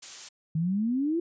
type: noise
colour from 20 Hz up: blue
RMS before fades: -37 dBFS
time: 0.02-0.29 s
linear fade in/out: 10 ms
type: exponential sweep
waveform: sine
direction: up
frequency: 154.2 to 349.2 Hz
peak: -24 dBFS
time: 0.55-1.2 s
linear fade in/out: 5 ms
effects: resampled to 16000 Hz